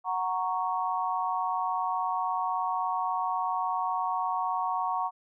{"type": "chord", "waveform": "sine", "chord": "F# major", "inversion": "none", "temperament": "equal", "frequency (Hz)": [740, 932.3, 1108.7], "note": ["F#5", "A#5", "C#6"], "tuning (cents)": [0, 0, 0], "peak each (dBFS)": -31, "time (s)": [0.04, 5.11], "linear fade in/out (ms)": 50, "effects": []}